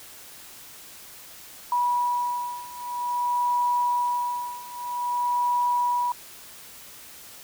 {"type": "beating tone pair", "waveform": "sine", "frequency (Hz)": [973, 973.51], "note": ["B5", "B5"], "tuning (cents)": [-26, -25], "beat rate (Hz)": 0.51, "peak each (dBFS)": [-27, -25], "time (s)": [1.72, 6.12], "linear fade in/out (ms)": 2, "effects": ["white hiss -45 dBFS RMS until 7.43 s"]}